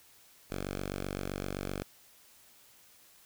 5% pulse tone, 47.75 Hz, G1, 45 cents flat, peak -24 dBFS, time 0.5-1.83 s, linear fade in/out 10 ms, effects white hiss -60 dBFS RMS until 3.25 s

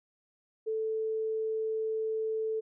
sine tone, 440 Hz, A4, in tune, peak -29 dBFS, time 0.66-2.61 s, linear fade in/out 20 ms, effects none

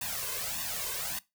white noise with flanger, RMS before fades -35 dBFS, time 0.01-1.19 s, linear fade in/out 5 ms, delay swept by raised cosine 1.1 to 1.95 ms, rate 1.7 Hz, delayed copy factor +0.9, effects noise-tail reverb RT60 0.2 s tail -19 dB re dry

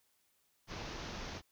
pink low-pass noise, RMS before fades -44 dBFS, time 0.67-1.42 s, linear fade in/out 50 ms, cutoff 6400 Hz, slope 96 dB/octave, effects white hiss -75 dBFS RMS until 1.51 s

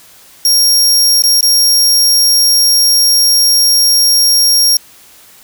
sawtooth tone with dropouts, 5580 Hz, F8, 2 cents flat, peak -4 dBFS, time 0.45-4.77 s, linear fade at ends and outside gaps 2 ms, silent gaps 1.222-1.237 / 1.409-1.428 s, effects white hiss -41 dBFS RMS until 5.43 s

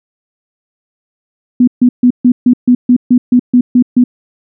sine tone bursts, 246.9 Hz, B3, in tune, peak -3 dBFS, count 12, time 1.6-4.04 s, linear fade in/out 5 ms, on 75 ms, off 140 ms, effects none

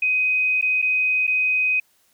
sine tone with dropouts, 2511 Hz, D#7, 15 cents sharp, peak -17 dBFS, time 0.02-1.8 s, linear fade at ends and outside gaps 5 ms, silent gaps 0.613-0.624 / 0.818-0.824 / 1.269-1.276 s, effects white hiss -62 dBFS RMS until 2.13 s

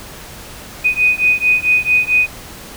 sine beating tone pair, 2489 / 2493.5 Hz, D#7 / D#7, 0 / +3 cents, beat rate 4.5 Hz, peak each -14 dBFS, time 0.84-2.27 s, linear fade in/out 20 ms, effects pink hiss -34 dBFS RMS until 2.76 s

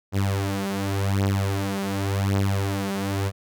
sawtooth beating tone pair, 97.9 / 98.79 Hz, G2 / G2, -2 / +14 cents, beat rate 0.89 Hz, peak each -21 dBFS, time 0.12-3.32 s, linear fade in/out 50 ms, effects none

